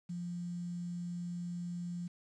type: tone with quantisation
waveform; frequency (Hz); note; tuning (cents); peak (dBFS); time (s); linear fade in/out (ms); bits
sine; 174.61; F3; 0; -37; 0.09-2.08; 10; 10
effects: resampled to 22050 Hz